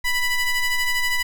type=ring-modulated tone; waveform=40% pulse; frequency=987.8 Hz; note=B5; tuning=in tune; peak=-15 dBFS; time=0.04-1.23 s; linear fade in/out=10 ms; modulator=994 Hz; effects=none